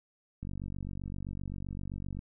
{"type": "click train", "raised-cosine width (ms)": 5, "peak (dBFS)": -27, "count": 85, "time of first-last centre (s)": [0.43, 2.191], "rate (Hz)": 47.7, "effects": []}